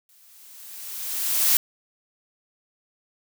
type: noise with exponential growth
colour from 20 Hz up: blue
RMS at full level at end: -17 dBFS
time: 0.09-1.57 s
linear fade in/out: 1 ms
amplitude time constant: 320 ms
effects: none